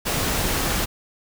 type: noise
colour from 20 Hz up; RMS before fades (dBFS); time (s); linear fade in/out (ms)
pink; -23; 0.05-0.86; 20
effects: none